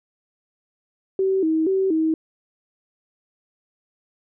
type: tone with vibrato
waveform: sine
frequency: 349.2 Hz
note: F4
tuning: in tune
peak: -17 dBFS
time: 1.19-2.14 s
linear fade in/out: 2 ms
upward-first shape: square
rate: 2.1 Hz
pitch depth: 160 cents each way
effects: none